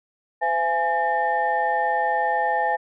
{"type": "tone cluster", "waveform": "sine", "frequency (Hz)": [510, 677, 834, 1805], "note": ["C5", "E5", "G#5", "A6"], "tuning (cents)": [-44, 46, 7, 44], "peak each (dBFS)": [-28, -26, -21, -27], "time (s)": [0.41, 2.77], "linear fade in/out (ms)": 20, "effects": ["tanh soft clip ceiling -9 dBFS"]}